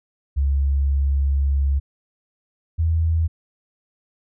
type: tone pair in turn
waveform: sine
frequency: 69.3 / 81.46 Hz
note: C#2 / E2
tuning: 0 / -20 cents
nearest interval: minor third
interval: 280 cents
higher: second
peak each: -16 dBFS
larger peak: neither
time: 0.36-1.8 / 2.78-3.28 s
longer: first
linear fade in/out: 20 ms
effects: none